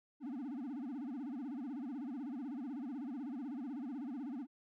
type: tone with vibrato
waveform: triangle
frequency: 264.6 Hz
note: C4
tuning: 20 cents sharp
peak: -38 dBFS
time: 0.2-4.47 s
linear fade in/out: 50 ms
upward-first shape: sine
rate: 16 Hz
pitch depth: 240 cents each way
effects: none